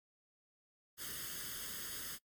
white noise with comb filter, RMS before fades -44 dBFS, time 0.97-2.19 s, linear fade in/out 50 ms, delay 0.61 ms, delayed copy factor +0.8, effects noise-tail reverb RT60 0.1 s tail -23 dB re dry + MP3 96 kbps

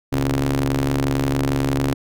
sawtooth ring-modulated tone, 71.1 Hz, C#2, 45 cents sharp, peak -11 dBFS, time 0.12-1.94 s, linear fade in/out 10 ms, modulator 201 Hz, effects none

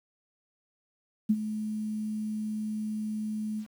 sine tone with ADSR envelope, 214.6 Hz, A3, 43 cents flat, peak -18 dBFS, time 1.29-3.67 s, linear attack 13 ms, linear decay 49 ms, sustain -12 dB, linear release 83 ms, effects 9-bit

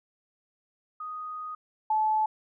sine tone pair in turn, 1244.5 / 865.6 Hz, D#6 / A5, 0 / -29 cents, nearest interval tritone, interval 629 cents, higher first, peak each -34 / -22 dBFS, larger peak second, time 1-1.55 / 1.9-2.26 s, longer first, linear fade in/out 5 ms, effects none

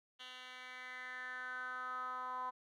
10% pulse tone with band-pass filter sweep, 253.5 Hz, B3, 45 cents sharp, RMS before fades -45 dBFS, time 0.19-2.51 s, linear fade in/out 20 ms, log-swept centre 2900 to 1000 Hz, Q 5.7, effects none

